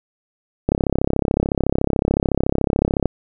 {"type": "click train", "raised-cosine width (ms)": 2, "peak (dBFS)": -3, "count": 81, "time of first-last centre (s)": [0.69, 3.057], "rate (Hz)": 33.8, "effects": []}